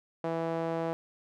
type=tone with band-pass filter; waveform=sawtooth; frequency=164.81 Hz; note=E3; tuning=in tune; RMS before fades=-32 dBFS; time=0.24-0.93 s; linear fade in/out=0 ms; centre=610 Hz; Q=1.5; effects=none